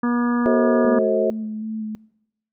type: harmonic tone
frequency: 240.6 Hz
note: B3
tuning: 45 cents flat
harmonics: 1 / 2 / 3 / 4 / 5 / 6 / 7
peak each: -18 / -31 / -37 / -31 / -29 / -38 / -33 dBFS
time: 0.03-0.99 s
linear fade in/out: 5 ms
type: chord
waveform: sine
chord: F# diminished seventh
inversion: none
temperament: just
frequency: 370 / 444 / 532.8 / 639.4 Hz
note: F#4 / A4 / C5 / Eb5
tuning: 0 / +16 / +31 / +47 cents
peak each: -22 dBFS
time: 0.46-1.3 s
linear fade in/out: 0 ms
type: tone with vibrato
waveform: sine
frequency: 217.5 Hz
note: A3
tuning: 20 cents flat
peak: -25 dBFS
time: 0.85-1.95 s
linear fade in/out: 0 ms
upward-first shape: square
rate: 2.6 Hz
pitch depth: 14 cents each way
effects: noise-tail reverb RT60 0.9 s tail -24 dB re dry